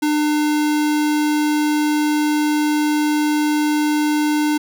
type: tone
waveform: square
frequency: 300 Hz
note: D4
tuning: 37 cents sharp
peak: -16 dBFS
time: 0.02-4.58 s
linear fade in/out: 10 ms
effects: none